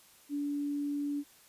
sine tone, 288 Hz, D4, 34 cents flat, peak -31 dBFS, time 0.29-1.24 s, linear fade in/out 50 ms, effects white hiss -60 dBFS RMS until 1.48 s + resampled to 32000 Hz

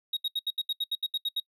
triangle tone bursts, 3776 Hz, A#7, 22 cents sharp, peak -25 dBFS, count 12, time 0.13-1.4 s, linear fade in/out 5 ms, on 38 ms, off 74 ms, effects noise-tail reverb RT60 0.1 s tail -24 dB re dry

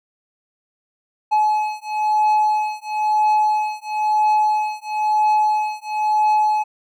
triangle beating tone pair, 852 / 853 Hz, G#5 / G#5, +44 / +46 cents, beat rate 1 Hz, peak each -17 dBFS, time 1.31-6.64 s, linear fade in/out 20 ms, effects none

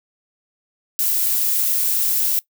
violet noise, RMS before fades -19 dBFS, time 0.99-2.39 s, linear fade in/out 0 ms, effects noise-tail reverb RT60 0.1 s tail -20 dB re dry

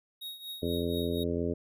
square tone with tremolo, 3762 Hz, A#7, 15 cents sharp, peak -37 dBFS, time 0.21-1.24 s, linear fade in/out 10 ms, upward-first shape triangle, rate 4.2 Hz, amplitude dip 80%
harmonic tone, 85.3 Hz, F2, 40 cents flat, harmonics 1 / 2 / 3 / 4 / 5 / 6 / 7, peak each -36 / -37 / -34 / -36 / -34 / -41 / -40 dBFS, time 0.62-1.54 s, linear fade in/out 10 ms
effects none

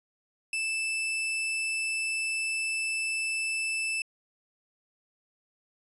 40% pulse tone, 2639 Hz, E7, 1 cent sharp, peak -27 dBFS, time 0.53-4.02 s, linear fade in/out 2 ms, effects resampled to 32000 Hz

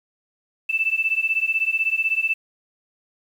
sine beating tone pair, 2637 / 2653 Hz, E7 / E7, 0 / +10 cents, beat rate 16 Hz, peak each -22 dBFS, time 0.69-2.34 s, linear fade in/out 10 ms, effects 8-bit

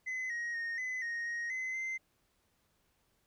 sine tone with pitch steps, 2031 / 1885 / 1851 / 2019 / 1865 / 1875 / 2043 / 2075 Hz, B6 / A#6 / A#6 / B6 / A#6 / A#6 / C7 / C7, +48 / +19 / -13 / +38 / 0 / +10 / -42 / -15 cents, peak -32 dBFS, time 0.06-1.98 s, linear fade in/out 20 ms, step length 240 ms, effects tanh soft clip ceiling -34 dBFS + pink hiss -75 dBFS RMS until 3.26 s

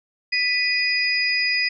sine tone cluster, 1985 / 2479 / 4946 Hz, B6 / D#7 / D#8, +8 / -7 / -11 cents, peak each -23 dBFS, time 0.32-1.69 s, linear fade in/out 10 ms, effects none

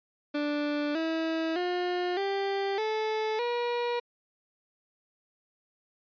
30% pulse tone with pitch steps, 293.7 / 324 / 357.4 / 394.3 / 435 / 479.9 Hz, D4 / E4 / F4 / G4 / A4 / B4, 0 / -30 / +40 / +10 / -20 / -50 cents, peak -25 dBFS, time 0.34-4 s, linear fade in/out 10 ms, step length 610 ms, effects resampled to 11025 Hz

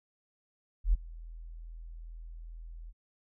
sine tone with ADSR envelope, 41.2 Hz, E1, in tune, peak -19 dBFS, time 0.84-2.93 s, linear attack 94 ms, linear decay 21 ms, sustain -23 dB, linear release 42 ms, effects none

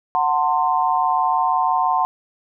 sine chord, F# diminished, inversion none, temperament equal with one note detuned, 740 / 900.6 / 1046.5 Hz, F#5 / A5 / C6, 0 / +40 / 0 cents, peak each -20 dBFS, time 0.15-2.05 s, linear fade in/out 0 ms, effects none

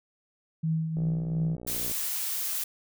sine tone with tremolo, 160.5 Hz, E3, 46 cents flat, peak -23 dBFS, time 0.63-1.56 s, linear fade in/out 10 ms, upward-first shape triangle, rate 2.8 Hz, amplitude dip 55%
click train, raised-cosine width 2 ms, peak -28 dBFS, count 58, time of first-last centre 0.97-1.914 s, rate 60.4 Hz
blue noise, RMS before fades -31 dBFS, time 1.67-2.64 s, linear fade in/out 5 ms
effects none

